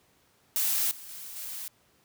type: noise with level steps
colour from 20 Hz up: blue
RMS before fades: -27 / -45 / -42 / -38 dBFS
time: 0.56-1.68 s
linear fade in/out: 0 ms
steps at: 0.91 / 1.09 / 1.36 s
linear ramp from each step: 2 ms
effects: pink hiss -65 dBFS RMS until 2.04 s + high-pass 80 Hz 12 dB/octave